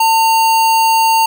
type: tone with sample-and-hold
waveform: sine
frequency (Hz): 900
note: A5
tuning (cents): +39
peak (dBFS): -8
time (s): 0-1.26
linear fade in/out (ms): 5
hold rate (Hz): 3675
effects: none